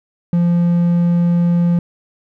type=tone; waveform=triangle; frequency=172.8 Hz; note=F3; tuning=18 cents flat; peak=-9 dBFS; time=0.33-1.79 s; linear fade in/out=2 ms; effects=none